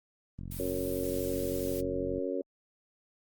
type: click train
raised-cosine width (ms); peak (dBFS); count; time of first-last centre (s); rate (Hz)
5; -29; 82; 0.39-2.182; 45.2
type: noise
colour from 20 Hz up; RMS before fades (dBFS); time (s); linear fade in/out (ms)
blue; -43; 0.51-1.81; 5
type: harmonic tone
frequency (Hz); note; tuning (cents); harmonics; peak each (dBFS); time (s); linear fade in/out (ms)
92.4; F#2; -2; 3 / 4 / 5 / 6; -36 / -36 / -36 / -36; 0.59-2.42; 10
effects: Opus 32 kbps